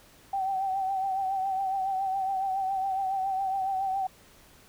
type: tone with vibrato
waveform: sine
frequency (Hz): 770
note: G5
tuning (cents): -31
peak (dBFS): -26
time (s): 0.33-4.07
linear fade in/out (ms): 5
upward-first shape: triangle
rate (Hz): 7.2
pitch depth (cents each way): 53
effects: pink hiss -56 dBFS RMS until 4.68 s